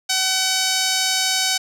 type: tone with band-pass filter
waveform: sawtooth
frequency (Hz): 756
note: F#5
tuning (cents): +37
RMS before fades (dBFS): -20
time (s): 0.09-1.58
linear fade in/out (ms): 10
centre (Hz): 5400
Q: 1.4
effects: none